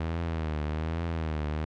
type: tone with vibrato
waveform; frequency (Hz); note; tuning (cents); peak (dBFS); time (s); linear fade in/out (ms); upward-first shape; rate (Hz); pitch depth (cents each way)
sawtooth; 79.5; D#2; +38; -25; 0-1.65; 5; triangle; 1.2; 110
effects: low-pass 3000 Hz 12 dB/octave